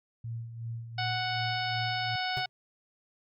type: tone with tremolo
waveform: sine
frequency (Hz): 115.4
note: A#2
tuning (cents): -17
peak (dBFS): -33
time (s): 0.24-2.16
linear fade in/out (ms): 5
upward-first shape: sine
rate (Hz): 2.7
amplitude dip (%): 60
type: harmonic tone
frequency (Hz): 740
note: F#5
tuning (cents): 0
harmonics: 1 / 2 / 3 / 4 / 5 / 6 / 7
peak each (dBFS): -33 / -36 / -38 / -39 / -40 / -41 / -41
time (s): 0.98-2.46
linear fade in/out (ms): 5
type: tone with exponential decay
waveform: square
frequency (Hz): 130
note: C3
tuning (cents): -11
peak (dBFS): -32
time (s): 2.37-2.49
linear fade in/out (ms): 0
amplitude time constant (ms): 25
effects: none